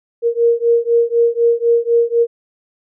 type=beating tone pair; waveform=sine; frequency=466.2 / 470.2 Hz; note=A#4 / A#4; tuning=0 / +15 cents; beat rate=4 Hz; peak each=-14 dBFS; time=0.22-2.27 s; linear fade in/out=50 ms; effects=none